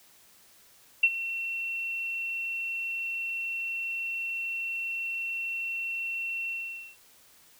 sine tone with ADSR envelope, 2713 Hz, E7, 49 cents sharp, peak -15 dBFS, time 1.03-6.97 s, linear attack 7 ms, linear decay 51 ms, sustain -15 dB, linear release 480 ms, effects white hiss -58 dBFS RMS until 7.59 s

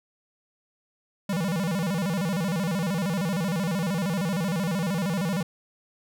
square tone with vibrato, 180 Hz, F#3, 47 cents flat, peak -25 dBFS, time 1.29-5.43 s, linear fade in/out 5 ms, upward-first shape square, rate 13 Hz, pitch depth 180 cents each way, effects none

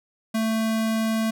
square tone, 222.2 Hz, A3, 17 cents sharp, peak -22 dBFS, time 0.34-1.31 s, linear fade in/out 10 ms, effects none

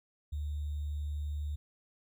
sine tone with sample-and-hold, 74 Hz, D2, 14 cents sharp, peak -33 dBFS, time 0.32-1.56 s, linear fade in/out 10 ms, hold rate 3675 Hz, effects none

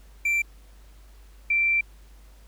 triangle / sine tone pair in turn, 2349 / 2349 Hz, D7 / D7, 0 / 0 cents, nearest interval unison, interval 0 cents, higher neither, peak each -19 dBFS, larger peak neither, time 0.25-0.42 / 1.5-1.81 s, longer second, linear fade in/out 5 ms, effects added 50 Hz sine -47 dBFS peak until 2.47 s + pink hiss -59 dBFS RMS until 2.47 s

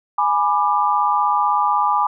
sine tone cluster, 832 / 988 / 1187 Hz, G#5 / B5 / D6, +3 / 0 / +18 cents, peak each -19 dBFS, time 0.18-2.07 s, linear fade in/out 5 ms, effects none

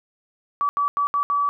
sine tone bursts at uneven times, 1147 Hz, D6, 41 cents flat, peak -18 dBFS, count 5, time 0.61-0.69 / 0.77-0.88 / 0.97-1.07 / 1.14-1.23 / 1.3-1.49 s, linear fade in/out 0 ms, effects none

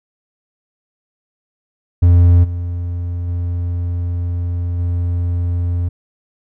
triangle tone with level steps, 87.31 Hz, F2, in tune, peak -4 / -17 / -15 / -13 dBFS, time 2.02-5.89 s, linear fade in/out 10 ms, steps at 2.43 / 3.27 / 4.78 s, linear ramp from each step 20 ms, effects none

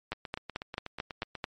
two click trains, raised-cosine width 0.3 ms, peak -22 / -16 dBFS, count 11 / 7, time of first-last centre 0.13-1.352 / 0.12-1.442 s, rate 8.18 / 4.54 Hz, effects MP3 48 kbps

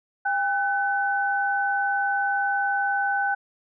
sine tone pair together, 801 / 1510.5 Hz, G5 / F#6, +37 / +35 cents, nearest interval major seventh, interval 1098 cents, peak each -24 dBFS, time 0.25-3.35 s, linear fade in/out 10 ms, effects none

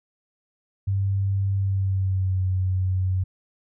sine tone with pitch glide, 98 to 93.14 Hz, G2 to F#2, 0 to +12 cents, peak -20 dBFS, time 0.87-3.24 s, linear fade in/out 10 ms, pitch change -88 cents, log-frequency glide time 1.56-2.43 s, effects none

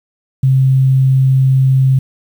sine tone, 132.5 Hz, C3, 22 cents sharp, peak -7 dBFS, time 0.43-1.99 s, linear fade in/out 5 ms, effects 7-bit

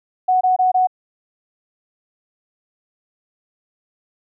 sine tone bursts, 740 Hz, F#5, in tune, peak -12 dBFS, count 4, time 0.28-0.872 s, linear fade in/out 10 ms, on 130 ms, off 24 ms, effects none

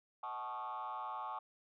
sine tone with frequency modulation, 987 Hz, B5, 1 cent flat, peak -38 dBFS, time 0.23-1.39 s, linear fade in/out 5 ms, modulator 118 Hz, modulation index 2.1, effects tanh soft clip ceiling -37 dBFS

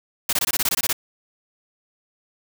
white noise bursts, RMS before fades -21 dBFS, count 11, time 0.29-0.929 s, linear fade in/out 5 ms, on 39 ms, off 21 ms, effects none

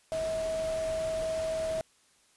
sine tone in noise, 642 Hz, E5, 46 cents flat, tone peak -29 dBFS, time 0.12-1.81 s, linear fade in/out 0 ms, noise pink, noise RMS -42 dBFS, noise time 0.12-1.81 s, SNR +10 dB, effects white hiss -65 dBFS RMS until 2.36 s + resampled to 24000 Hz

